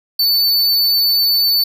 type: tone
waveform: square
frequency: 4504 Hz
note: C#8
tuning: 27 cents sharp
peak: -12 dBFS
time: 0.19-1.64 s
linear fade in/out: 5 ms
effects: none